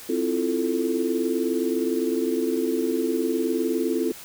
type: chord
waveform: sine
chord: F major seventh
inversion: second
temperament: equal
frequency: 261.6 / 329.6 / 349.2 / 440 Hz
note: C4 / E4 / F4 / A4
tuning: 0 / 0 / 0 / 0 cents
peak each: -27 dBFS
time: 0.09-4.12 s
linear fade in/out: 5 ms
effects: white hiss -42 dBFS RMS until 4.24 s